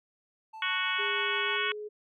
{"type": "tone with tremolo", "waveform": "triangle", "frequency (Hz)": 880, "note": "A5", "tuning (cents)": 0, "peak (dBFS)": -39, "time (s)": [0.53, 1.57], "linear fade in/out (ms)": 10, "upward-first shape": "sine", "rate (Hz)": 6.3, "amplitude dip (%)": 50}
{"type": "harmonic tone", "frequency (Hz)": 370, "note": "F#4", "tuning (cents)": 0, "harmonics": [3, 4, 5, 6, 7, 8, 9], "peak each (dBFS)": [-35, -33, -37, -34, -36, -37, -36], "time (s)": [0.62, 1.72], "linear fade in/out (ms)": 2}
{"type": "tone with pitch glide", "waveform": "sine", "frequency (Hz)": [409.4, 421.2], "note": ["G#4", "G#4"], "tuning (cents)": [-25, 24], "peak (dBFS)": -36, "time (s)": [0.98, 1.89], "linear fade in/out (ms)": 20, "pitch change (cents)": 49, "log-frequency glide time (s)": [1.42, 1.75]}
{"effects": []}